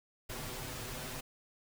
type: noise with comb filter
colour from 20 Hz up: pink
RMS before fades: -42 dBFS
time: 0.29-1.21 s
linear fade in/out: 10 ms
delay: 7.9 ms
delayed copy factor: +0.65
effects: none